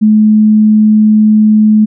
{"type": "tone", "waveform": "sine", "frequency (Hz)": 214.4, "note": "A3", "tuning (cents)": -45, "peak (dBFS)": -3, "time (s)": [0.01, 1.86], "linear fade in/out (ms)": 20, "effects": []}